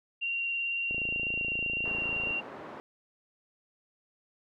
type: tone with vibrato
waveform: sine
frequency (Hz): 2761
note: F7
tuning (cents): -20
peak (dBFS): -29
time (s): 0.21-2.41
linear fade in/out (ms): 20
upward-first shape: sine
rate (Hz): 18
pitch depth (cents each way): 12
type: click train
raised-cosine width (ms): 2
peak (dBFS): -28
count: 40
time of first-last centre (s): 0.91-2.308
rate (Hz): 27.9
type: band-pass noise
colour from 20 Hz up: pink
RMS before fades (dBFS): -44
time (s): 1.85-2.8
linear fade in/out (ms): 0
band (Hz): 290 to 1200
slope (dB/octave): 12
effects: none